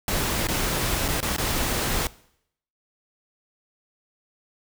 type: noise with dropouts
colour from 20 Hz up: pink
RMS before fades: -25 dBFS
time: 0.08-2.07 s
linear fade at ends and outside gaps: 1 ms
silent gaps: 0.471-0.486 / 1.081-1.086 / 1.204-1.228 / 1.364-1.382 s
effects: noise-tail reverb RT60 0.7 s tail -20 dB re dry